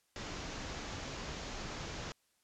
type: low-pass noise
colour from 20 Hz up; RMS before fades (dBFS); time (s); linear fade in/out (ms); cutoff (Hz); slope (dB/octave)
pink; -43; 0.16-2.12; 0; 7200; 96
effects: white hiss -75 dBFS RMS until 2.43 s + low-pass 11000 Hz 12 dB/octave